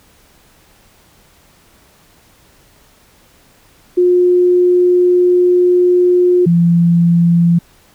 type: tone pair in turn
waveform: sine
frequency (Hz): 357.9 / 170.62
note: F4 / F3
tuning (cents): +42 / -40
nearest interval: octave + minor second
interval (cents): 1282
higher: first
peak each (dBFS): -7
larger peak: neither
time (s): 3.97-6.46 / 6.46-7.59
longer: first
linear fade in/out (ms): 10
effects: pink hiss -49 dBFS RMS until 7.94 s